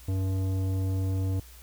sine tone with tanh clipping, 95 Hz, F#2, 46 cents sharp, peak -27 dBFS, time 0.08-1.4 s, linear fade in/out 5 ms, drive 13 dB, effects added 60 Hz sine -48 dBFS peak until 1.62 s + white hiss -53 dBFS RMS until 1.62 s

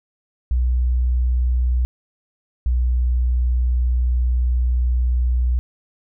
sine tone pair in turn, 61.74 / 61.42 Hz, B1 / B1, 0 / -9 cents, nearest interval unison, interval 9 cents, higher first, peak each -15 dBFS, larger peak neither, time 0.51-1.85 / 2.66-5.59 s, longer second, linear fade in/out 0 ms, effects none

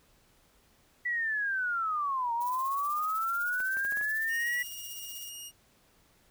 sine linear two-way sweep, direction down then up, 1967 to 920 to 1967 Hz, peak -28 dBFS, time 1.05-4.63 s, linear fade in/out 10 ms, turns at 2.33 s
violet noise with tremolo, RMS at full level -43 dBFS, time 2.4-5.3 s, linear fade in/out 20 ms, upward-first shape sine, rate 16 Hz, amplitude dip 60%
clicks, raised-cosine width 0.5 ms, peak -30 dBFS, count 6, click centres 3.603 / 3.77 / 3.85 / 3.923 / 3.972 / 4.012 s
15% pulse tone, 2853 Hz, F7, 36 cents sharp, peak -34 dBFS, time 4.28-5.52 s, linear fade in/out 50 ms
effects pink hiss -65 dBFS RMS until 6.3 s

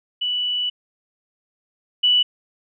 sine tone pair in turn, 2960 / 2960 Hz, F#7 / F#7, 0 / 0 cents, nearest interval unison, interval 0 cents, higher neither, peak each -20 / -13 dBFS, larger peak second, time 0.21-0.7 / 2.03-2.23 s, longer first, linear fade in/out 10 ms, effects none

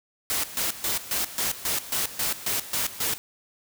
white noise with tremolo, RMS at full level -26 dBFS, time 0.3-3.18 s, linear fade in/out 0 ms, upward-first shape square, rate 3.7 Hz, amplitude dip 80%, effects none

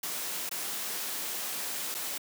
white noise with dropouts, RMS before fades -35 dBFS, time 0.03-2.18 s, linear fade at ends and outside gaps 5 ms, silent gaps 0.493-0.512 / 1.944-1.948 s, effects high-pass 200 Hz 12 dB/octave

